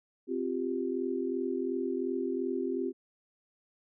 sine chord, C suspended fourth, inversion none, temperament equal, 261.6 / 349.2 / 392 Hz, C4 / F4 / G4, 0 / 0 / 0 cents, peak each -34 dBFS, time 0.27-2.93 s, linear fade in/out 50 ms, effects none

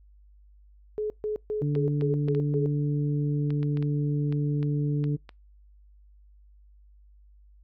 sine tone bursts, 425.2 Hz, G#4, 41 cents sharp, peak -26 dBFS, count 7, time 0.98-2.66 s, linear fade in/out 0 ms, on 120 ms, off 140 ms
harmonic tone, 146.1 Hz, D3, 9 cents flat, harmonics 1 / 2 / 3, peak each -24 / -31 / -37 dBFS, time 1.61-5.17 s, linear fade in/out 20 ms
clicks, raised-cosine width 0.3 ms, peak -27 dBFS, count 12, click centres 1.752 / 2.011 / 2.285 / 2.349 / 3.505 / 3.63 / 3.772 / 3.826 / 4.325 / 4.629 / 5.041 / 5.292 s
effects noise-tail reverb RT60 0.2 s tail -26 dB re dry + added 50 Hz sine -52 dBFS peak until 7.63 s

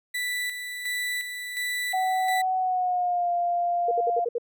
35% pulse tone with tremolo, 1975.5 Hz, B6, in tune, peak -25 dBFS, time 0.14-2.42 s, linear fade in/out 10 ms, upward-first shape square, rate 1.4 Hz, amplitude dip 50%
sine tone with pitch glide, 748 to 697.9 Hz, F#5 to F5, +19 to -1 cents, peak -22 dBFS, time 1.93-4.25 s, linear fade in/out 10 ms, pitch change -120 cents, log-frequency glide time 2.57-3.31 s
sine tone bursts, 474.4 Hz, A#4, 30 cents sharp, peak -23 dBFS, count 6, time 3.88-4.383 s, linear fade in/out 5 ms, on 33 ms, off 61 ms
effects none

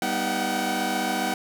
sawtooth tone cluster, 196.7 / 245.8 / 315.6 / 730 / 765 Hz, G3 / B3 / D#4 / F#5 / G5, +6 / -8 / +25 / -24 / -42 cents, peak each -28 / -27 / -28 / -28 / -24 dBFS, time 0.02-1.34 s, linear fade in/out 2 ms, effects none

